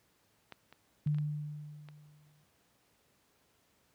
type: clicks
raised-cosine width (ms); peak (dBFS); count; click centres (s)
0.3; -29 / -36 / -39 / -39 / -35 / -36; 6; 0.523 / 0.726 / 1.073 / 1.146 / 1.185 / 1.887
type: tone with exponential decay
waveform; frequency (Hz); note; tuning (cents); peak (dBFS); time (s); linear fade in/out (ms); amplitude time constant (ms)
sine; 149.2; D3; +28; -26; 1.06-2.44; 5; 300
effects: pink hiss -71 dBFS RMS until 3.94 s + high-pass 80 Hz 12 dB/octave